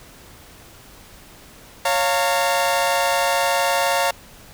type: chord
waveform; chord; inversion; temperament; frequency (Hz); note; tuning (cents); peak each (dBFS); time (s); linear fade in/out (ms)
sawtooth; Bb minor; first; equal with one note detuned; 554.4 / 698.5 / 911.6; Db5 / F5 / Bb5; 0 / 0 / -39; -18; 1.85-4.11; 5
effects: pink hiss -45 dBFS RMS until 4.53 s